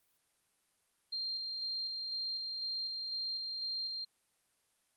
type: tone with tremolo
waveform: sine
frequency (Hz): 4186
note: C8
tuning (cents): 0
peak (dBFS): -35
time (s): 1.12-4.05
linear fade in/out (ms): 10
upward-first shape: square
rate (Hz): 2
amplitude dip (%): 25
effects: white hiss -75 dBFS RMS until 4.96 s + Opus 32 kbps